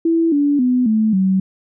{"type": "tone with pitch steps", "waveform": "sine", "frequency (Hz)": [330.5, 287.7, 250.5, 218, 189.82], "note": ["E4", "D4", "B3", "A3", "F#3"], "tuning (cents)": [5, -36, 25, -16, 45], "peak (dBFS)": -12, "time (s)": [0.05, 1.4], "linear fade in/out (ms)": 5, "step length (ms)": 270, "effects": []}